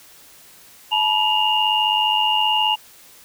sine tone cluster, 864 / 959 / 2810 / 2909 Hz, A5 / A#5 / F7 / F#7, -32 / +49 / +10 / -30 cents, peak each -20 / -26 / -19 / -24 dBFS, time 0.91-2.76 s, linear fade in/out 20 ms, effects white hiss -47 dBFS RMS until 3.24 s

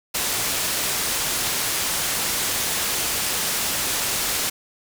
white low-pass noise, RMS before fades -24 dBFS, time 0.14-4.5 s, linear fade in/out 10 ms, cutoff 12000 Hz, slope 12 dB/octave, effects none

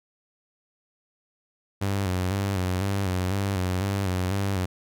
sawtooth tone with vibrato, 95.2 Hz, F#2, 50 cents sharp, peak -20 dBFS, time 1.81-4.66 s, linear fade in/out 10 ms, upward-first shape square, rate 2 Hz, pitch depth 64 cents each way, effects none

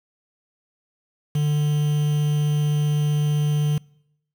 triangle tone with quantisation, 148.7 Hz, D3, 22 cents sharp, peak -16 dBFS, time 1.35-3.78 s, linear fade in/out 5 ms, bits 6, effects noise-tail reverb RT60 0.8 s tail -25 dB re dry

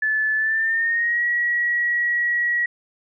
sine tone with pitch glide, 1737 to 1916.2 Hz, A6 to A#6, -23 to +47 cents, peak -18 dBFS, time 0.02-2.66 s, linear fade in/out 5 ms, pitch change +170 cents, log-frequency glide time 0.36-1.25 s, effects none

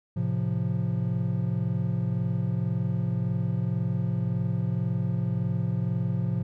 triangle chord, F major, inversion first, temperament equal with one note detuned, 110 / 131.87 / 174.61 Hz, A2 / C3 / F3, 0 / +14 / 0 cents, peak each -27 dBFS, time 0.16-6.43 s, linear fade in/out 10 ms, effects none

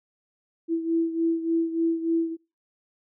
sine beating tone pair, 329.6 / 333 Hz, E4 / E4, 0 / +18 cents, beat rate 3.4 Hz, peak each -23 / -28 dBFS, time 0.68-2.37 s, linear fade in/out 50 ms, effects noise-tail reverb RT60 0.3 s tail -24 dB re dry

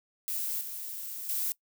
violet noise with level steps, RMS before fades -33 / -39 / -31 dBFS, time 0.28-1.52 s, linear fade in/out 0 ms, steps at 0.61 / 1.29 s, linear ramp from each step 2 ms, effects noise-tail reverb RT60 0.1 s tail -21 dB re dry

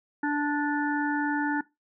harmonic tone, 292.8 Hz, D4, 5 cents flat, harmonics 1 / 3 / 5 / 6, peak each -26 / -31 / -33 / -34 dBFS, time 0.23-1.61 s, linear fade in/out 5 ms, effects noise-tail reverb RT60 0.2 s tail -19 dB re dry

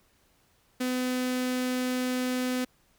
sawtooth tone with notch filter, 252.7 Hz, B3, 40 cents sharp, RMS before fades -29 dBFS, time 0.8-2.65 s, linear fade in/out 10 ms, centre 890 Hz, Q 1.6, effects pink hiss -66 dBFS RMS until 2.98 s

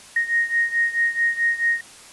sine beating tone pair, 1863 / 1867.6 Hz, A#6 / A#6, -2 / +3 cents, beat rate 4.6 Hz, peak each -20 / -23 dBFS, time 0.16-1.81 s, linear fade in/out 5 ms, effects white hiss -44 dBFS RMS until 2.12 s + resampled to 24000 Hz

